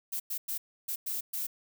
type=noise bursts at uneven times; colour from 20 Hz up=violet; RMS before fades=-34 dBFS; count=6; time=0.12-0.2 / 0.3-0.38 / 0.48-0.58 / 0.88-0.96 / 1.06-1.21 / 1.33-1.47 s; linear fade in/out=10 ms; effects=none